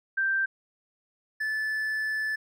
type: tone pair in turn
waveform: sine / triangle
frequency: 1570 / 1742.4 Hz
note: G6 / A6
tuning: +2 / -17 cents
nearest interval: major second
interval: 181 cents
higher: second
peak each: -23 / -25 dBFS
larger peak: first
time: 0.17-0.46 / 1.4-2.36 s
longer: second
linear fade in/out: 10 ms
effects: none